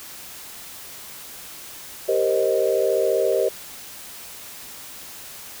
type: chord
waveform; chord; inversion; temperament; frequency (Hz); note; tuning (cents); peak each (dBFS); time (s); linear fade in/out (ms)
sine; C minor seventh; second; equal with one note detuned; 392 / 466.2 / 526.9 / 622.3; G4 / Bb4 / C5 / Eb5; 0 / 0 / +12 / 0; -23; 2.08-3.49; 10
effects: white hiss -39 dBFS RMS until 5.6 s